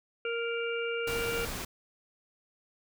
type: harmonic tone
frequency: 466.2 Hz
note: A#4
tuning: in tune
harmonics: 1 / 3 / 5 / 6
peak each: -32 / -37 / -39 / -40 dBFS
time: 0.25-1.45 s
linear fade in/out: 2 ms
type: noise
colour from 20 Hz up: pink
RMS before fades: -37 dBFS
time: 1.07-1.65 s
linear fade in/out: 5 ms
effects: none